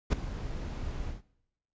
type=noise with ADSR envelope; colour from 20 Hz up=brown; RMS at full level=-19 dBFS; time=0.1-1.22 s; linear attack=28 ms; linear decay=7 ms; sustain=-17 dB; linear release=150 ms; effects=noise-tail reverb RT60 0.8 s tail -21 dB re dry + resampled to 16000 Hz